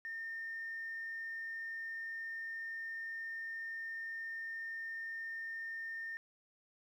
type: tone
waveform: sine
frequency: 1817 Hz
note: A#6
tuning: 45 cents flat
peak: -39 dBFS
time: 0.05-6.17 s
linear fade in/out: 0 ms
effects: tanh soft clip ceiling -36 dBFS + 12-bit